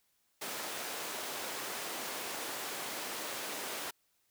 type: high-pass noise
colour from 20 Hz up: pink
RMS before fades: -40 dBFS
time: 0.41-3.91 s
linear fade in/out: 10 ms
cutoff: 400 Hz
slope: 12 dB/octave
effects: white hiss -75 dBFS RMS until 4.3 s